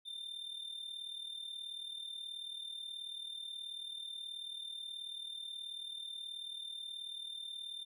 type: tone with amplitude modulation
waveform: triangle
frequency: 3589 Hz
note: A7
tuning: 34 cents sharp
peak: -38 dBFS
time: 0.05-7.85 s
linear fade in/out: 20 ms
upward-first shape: sine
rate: 38.5 Hz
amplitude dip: 65%
effects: none